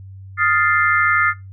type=chord; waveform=sine; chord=F dominant seventh; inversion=third; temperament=equal; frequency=1244.5 / 1396.9 / 1760 / 2093 Hz; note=Eb6 / F6 / A6 / C7; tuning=0 / 0 / 0 / 0 cents; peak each=-19 dBFS; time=0.37-1.34 s; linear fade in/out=50 ms; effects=noise-tail reverb RT60 0.2 s tail -18 dB re dry + added 96 Hz sine -34 dBFS peak until 1.52 s